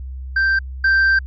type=tone pair in turn; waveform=triangle; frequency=1568 / 1568 Hz; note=G6 / G6; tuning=0 / 0 cents; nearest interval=unison; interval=0 cents; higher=neither; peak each=-12 / -10 dBFS; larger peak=second; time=0.36-0.59 / 0.84-1.19 s; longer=second; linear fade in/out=5 ms; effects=added 65 Hz sine -27 dBFS peak until 1.26 s + resampled to 16000 Hz